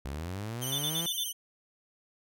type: linear sweep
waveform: sawtooth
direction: up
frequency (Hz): 63.1 to 172.2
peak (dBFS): -31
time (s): 0.05-1.06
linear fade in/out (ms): 0
type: tone with vibrato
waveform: 10% pulse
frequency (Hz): 3060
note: G7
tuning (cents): -42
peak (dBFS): -26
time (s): 0.61-1.33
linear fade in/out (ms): 20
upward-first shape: square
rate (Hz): 17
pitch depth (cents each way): 51
type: tone bursts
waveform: sine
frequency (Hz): 3532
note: A7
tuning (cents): +6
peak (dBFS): -30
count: 5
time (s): 0.72-1.24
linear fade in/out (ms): 5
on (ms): 64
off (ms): 50
effects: none